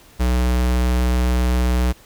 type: tone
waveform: square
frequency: 61.74 Hz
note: B1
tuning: in tune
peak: -16 dBFS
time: 0.19-1.93 s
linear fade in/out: 20 ms
effects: pink hiss -48 dBFS RMS until 2.05 s